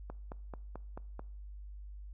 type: click train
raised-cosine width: 1 ms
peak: -29 dBFS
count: 6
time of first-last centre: 0.1-1.194 s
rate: 4.57 Hz
effects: noise-tail reverb RT60 0.6 s tail -22 dB re dry + added 50 Hz sine -44 dBFS peak until 2.13 s